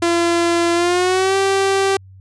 sawtooth tone with pitch glide, 341.1 to 389.6 Hz, F4 to G4, -41 to -11 cents, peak -10 dBFS, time 0.02-1.97 s, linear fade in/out 5 ms, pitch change +230 cents, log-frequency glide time 0.74-1.36 s, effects added 95 Hz sine -39 dBFS peak until 2.2 s + resampled to 22050 Hz

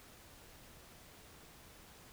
silence, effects pink hiss -58 dBFS RMS until 2.12 s

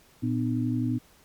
sine tone cluster, 116.8 / 250.4 / 301.9 Hz, A#2 / B3 / D4, +4 / +24 / +48 cents, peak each -28 / -27 / -31 dBFS, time 0.22-0.99 s, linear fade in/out 20 ms, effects pink hiss -58 dBFS RMS until 1.24 s + MP3 96 kbps

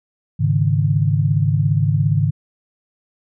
sine chord, Ab suspended fourth, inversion none, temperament just, 103.83 / 138.43 / 155.74 Hz, Ab2 / Db3 / Eb3, 0 / -2 / +2 cents, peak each -18 dBFS, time 0.39-2.31 s, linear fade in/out 20 ms, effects none

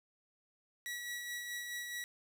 sawtooth tone with tremolo, 1933 Hz, B6, 38 cents flat, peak -35 dBFS, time 0.86-2.04 s, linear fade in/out 0 ms, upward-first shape sine, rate 4.7 Hz, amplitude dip 35%, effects 11-bit

